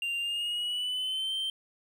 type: tone with pitch glide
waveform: triangle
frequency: 2785 to 3126 Hz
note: F7 to G7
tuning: -5 to -6 cents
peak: -28 dBFS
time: 0.02-1.5 s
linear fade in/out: 2 ms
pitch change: +199 cents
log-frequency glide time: 0.19-1.34 s
effects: none